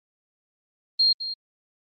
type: tone with echo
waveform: sine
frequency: 4218 Hz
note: C8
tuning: 13 cents sharp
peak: -16 dBFS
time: 0.99-1.13 s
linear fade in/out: 10 ms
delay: 210 ms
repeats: 1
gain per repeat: -12 dB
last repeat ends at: 1.34 s
effects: Opus 24 kbps